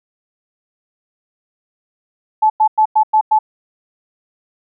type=tone bursts; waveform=sine; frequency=865 Hz; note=A5; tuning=30 cents flat; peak=-8 dBFS; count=6; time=2.42-3.39 s; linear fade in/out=10 ms; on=80 ms; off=98 ms; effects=none